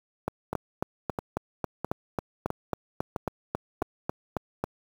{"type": "two click trains", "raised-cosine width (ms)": 1, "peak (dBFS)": [-13, -15], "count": [17, 6], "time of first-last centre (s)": [[0.28, 4.64], [0.53, 3.819]], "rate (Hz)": [3.67, 1.52], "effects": ["high-pass 60 Hz 12 dB/octave", "7-bit"]}